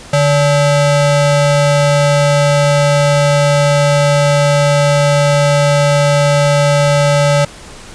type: ring-modulated tone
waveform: square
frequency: 360 Hz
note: F#4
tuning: 47 cents flat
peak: -6 dBFS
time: 0.13-7.45 s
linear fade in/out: 5 ms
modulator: 214 Hz
effects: pink hiss -34 dBFS RMS until 7.94 s + resampled to 22050 Hz